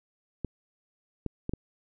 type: clicks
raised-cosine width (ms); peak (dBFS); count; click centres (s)
3; -18; 4; 0.447 / 1.263 / 1.494 / 1.536
effects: none